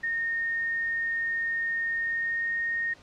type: tone with pitch glide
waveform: sine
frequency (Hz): 1840 to 1851.7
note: A#6 to A#6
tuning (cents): -23 to -12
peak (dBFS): -26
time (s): 0.03-2.94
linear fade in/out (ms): 10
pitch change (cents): +11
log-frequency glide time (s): 1.96-2.55
effects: pink hiss -54 dBFS RMS until 3.02 s + low-pass 5000 Hz 12 dB/octave